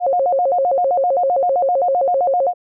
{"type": "tone with vibrato", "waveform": "sine", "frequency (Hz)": 622.3, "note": "D#5", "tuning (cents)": 0, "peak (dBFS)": -13, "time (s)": [0, 2.54], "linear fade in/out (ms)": 50, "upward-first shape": "square", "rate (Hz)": 7.7, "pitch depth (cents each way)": 240, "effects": []}